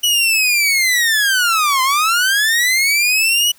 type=linear two-way sweep; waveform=sawtooth; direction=down then up; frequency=2960 to 1022 to 2960 Hz; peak=-9 dBFS; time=0.03-3.52 s; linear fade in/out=10 ms; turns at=1.82 s; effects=white hiss -50 dBFS RMS until 3.58 s